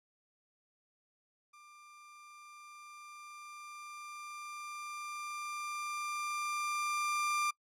30% pulse tone with level ramp, 1191 Hz, D6, 24 cents sharp, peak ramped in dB -53 to -27 dBFS, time 1.53-7.51 s, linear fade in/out 10 ms, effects noise-tail reverb RT60 0.1 s tail -26 dB re dry + low-pass 11000 Hz 12 dB/octave

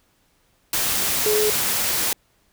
sine tone in noise, 424.5 Hz, G#4, 38 cents sharp, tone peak -18 dBFS, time 1.26-1.5 s, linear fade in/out 2 ms, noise white, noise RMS -22 dBFS, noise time 0.73-2.13 s, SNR +1 dB, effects pink hiss -63 dBFS RMS until 2.52 s

